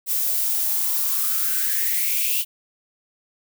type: noise with high-pass filter sweep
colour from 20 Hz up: violet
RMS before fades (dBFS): -22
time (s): 0.06-2.45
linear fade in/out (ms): 50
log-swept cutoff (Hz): 500 to 2900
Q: 7.7
effects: none